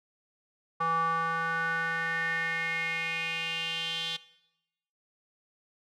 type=tone with band-pass filter sweep; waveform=square; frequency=164.81 Hz; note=E3; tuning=in tune; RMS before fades=-31 dBFS; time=0.8-4.17 s; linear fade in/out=10 ms; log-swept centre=1100 to 3400 Hz; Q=5.8; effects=noise-tail reverb RT60 0.9 s tail -19 dB re dry